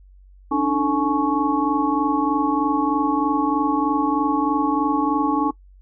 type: tone cluster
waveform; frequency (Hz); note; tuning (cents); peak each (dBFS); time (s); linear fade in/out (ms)
sine; 281.6 / 304.8 / 441.9 / 846 / 1107; C#4 / D#4 / A4 / G#5 / C#6; +27 / -36 / +7 / +32 / -3; -22 / -22 / -30 / -24 / -24; 0.51-5.51; 10
effects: noise-tail reverb RT60 0.1 s tail -21 dB re dry + added 47 Hz sine -45 dBFS peak until 5.81 s